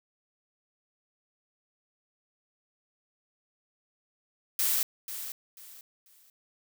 blue noise with echo, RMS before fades -27 dBFS, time 4.59-4.83 s, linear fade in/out 2 ms, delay 490 ms, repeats 3, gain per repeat -11 dB, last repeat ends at 6.3 s, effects none

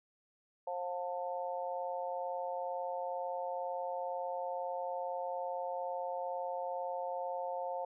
harmonic tone, 177.8 Hz, F3, 31 cents sharp, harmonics 3 / 4 / 5, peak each -39 / -40 / -41 dBFS, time 0.67-7.85 s, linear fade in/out 5 ms, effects none

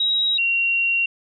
sine tone pair in turn, 3828 / 2750 Hz, A#7 / F7, +45 / -27 cents, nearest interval tritone, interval 572 cents, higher first, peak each -17 dBFS, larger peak neither, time 0-0.38 / 0.38-1.06 s, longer second, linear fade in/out 5 ms, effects none

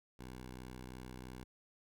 10% pulse tone, 63 Hz, B1, 35 cents sharp, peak -39 dBFS, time 0.19-1.44 s, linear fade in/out 5 ms, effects none

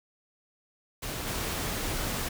pink noise with level steps, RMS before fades -35 / -32 dBFS, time 1.02-2.29 s, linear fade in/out 10 ms, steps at 1.26 s, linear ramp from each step 20 ms, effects none

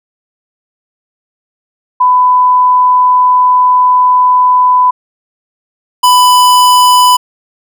sine / square tone pair in turn, 1000 / 995.9 Hz, B5 / B5, +21 / +14 cents, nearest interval unison, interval 7 cents, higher first, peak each -4 dBFS, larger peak neither, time 2-4.91 / 6.03-7.17 s, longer first, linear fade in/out 10 ms, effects none

